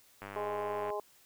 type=click train; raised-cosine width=0.5 ms; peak=-28 dBFS; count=69; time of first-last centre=0.22-0.903 s; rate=99.6 Hz
type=harmonic tone; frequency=207.7 Hz; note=G#3; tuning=in tune; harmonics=2 / 3 / 4 / 5; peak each=-37 / -39 / -40 / -41 dBFS; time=0.36-1 s; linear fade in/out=2 ms
effects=white hiss -63 dBFS RMS until 1.25 s